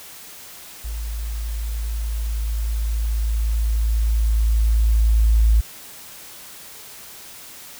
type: tone with level ramp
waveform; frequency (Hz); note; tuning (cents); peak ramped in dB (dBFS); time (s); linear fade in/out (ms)
sine; 55; A1; 0; -25 to -11; 0.84-5.61; 10
effects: white hiss -40 dBFS RMS until 7.79 s